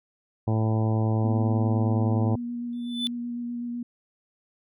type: harmonic tone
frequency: 110 Hz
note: A2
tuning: in tune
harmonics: 1 / 2 / 3 / 4 / 5 / 6 / 7 / 8 / 9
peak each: -22 / -29 / -32 / -36 / -37 / -39 / -37 / -41 / -43 dBFS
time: 0.47-2.36 s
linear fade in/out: 10 ms
type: tone with vibrato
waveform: sine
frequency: 239.6 Hz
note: A#3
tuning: 48 cents sharp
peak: -29 dBFS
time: 1.24-3.83 s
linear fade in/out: 5 ms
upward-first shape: square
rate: 8 Hz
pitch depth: 10 cents each way
type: tone with exponential growth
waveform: triangle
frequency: 3505 Hz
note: A7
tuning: 7 cents flat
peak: -21 dBFS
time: 2.73-3.07 s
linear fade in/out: 0 ms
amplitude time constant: 73 ms
effects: none